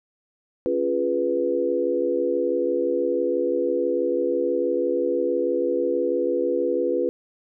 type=chord; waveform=sine; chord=C# dominant seventh; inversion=none; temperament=equal; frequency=277.2 / 349.2 / 415.3 / 493.9 Hz; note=C#4 / E#4 / G#4 / B4; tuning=0 / 0 / 0 / 0 cents; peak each=-29 / -25 / -28 / -23 dBFS; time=0.66-7.09 s; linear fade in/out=0 ms; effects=none